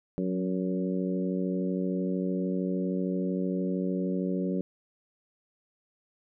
harmonic tone with a mistuned harmonic, 93.1 Hz, F#2, 11 cents sharp, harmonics 2 / 3 / 4 / 5 / 6, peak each -29 / -33 / -35 / -37 / -39 dBFS, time 0.18-4.61 s, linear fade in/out 0 ms, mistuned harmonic 2, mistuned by -23 cents, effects none

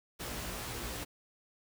pink noise with comb filter, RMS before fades -40 dBFS, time 0.19-1.05 s, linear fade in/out 20 ms, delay 17 ms, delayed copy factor +0.95, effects none

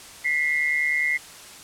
sine tone pair together, 1978.1 / 2128 Hz, B6 / C7, +2 / +29 cents, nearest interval minor second, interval 127 cents, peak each -23 dBFS, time 0.24-1.18 s, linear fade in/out 20 ms, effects white hiss -43 dBFS RMS until 1.63 s + low-pass 10000 Hz 12 dB/octave

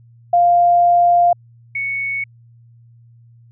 sine tone pair in turn, 698.5 / 2218 Hz, F5 / C#7, 0 / 0 cents, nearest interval octave + minor sixth, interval 2000 cents, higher second, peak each -9 / -19 dBFS, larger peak first, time 0.33-1.33 / 1.75-2.24 s, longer first, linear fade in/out 5 ms, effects added 117 Hz sine -44 dBFS peak until 3.51 s

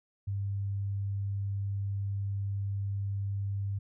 sine tone, 99.4 Hz, G2, 25 cents sharp, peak -30 dBFS, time 0.27-3.79 s, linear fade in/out 10 ms, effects none

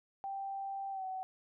sine tone with pitch glide, 784 to 754.7 Hz, G5 to F#5, 0 to +34 cents, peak -37 dBFS, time 0.24-1.23 s, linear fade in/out 0 ms, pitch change -66 cents, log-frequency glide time 0.91-1.04 s, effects none

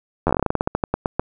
slowing click train, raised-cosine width 1 ms, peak -4 dBFS, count 19, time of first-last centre 0.27-1.196 s, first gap 11 ms, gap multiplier 1.16, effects none

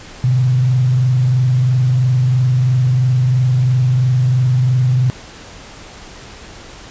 sine tone with frequency modulation, 126.9 Hz, B2, 47 cents sharp, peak -10 dBFS, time 0.24-5.1 s, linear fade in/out 0 ms, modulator 23 Hz, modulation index 0.34, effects pink hiss -36 dBFS RMS until 6.9 s + resampled to 16000 Hz

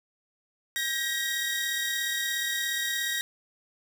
sawtooth tone cluster, 1598 / 1899 / 3761 Hz, G6 / A#6 / A#7, +33 / +32 / +15 cents, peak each -33 / -26 / -30 dBFS, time 0.76-3.21 s, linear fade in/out 0 ms, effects none

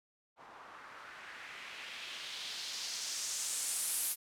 blue noise with low-pass filter sweep, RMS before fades -41 dBFS, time 0.36-4.16 s, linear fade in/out 50 ms, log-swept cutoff 940 to 12000 Hz, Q 1.9, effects none

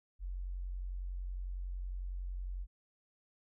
sine tone, 45.46 Hz, F#1, 30 cents flat, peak -37 dBFS, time 0.19-2.67 s, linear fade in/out 50 ms, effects none

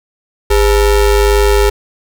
square ring-modulated tone, 229 Hz, A#3, 31 cents flat, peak -5 dBFS, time 0.5-1.7 s, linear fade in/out 10 ms, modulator 178 Hz, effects none

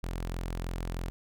sawtooth tone, 43.18 Hz, F1, 19 cents flat, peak -29 dBFS, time 0.03-1.1 s, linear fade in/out 0 ms, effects none

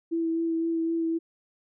sine tone with vibrato, 329.6 Hz, E4, in tune, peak -24 dBFS, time 0.11-1.19 s, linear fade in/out 20 ms, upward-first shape sine, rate 3.9 Hz, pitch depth 15 cents each way, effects none

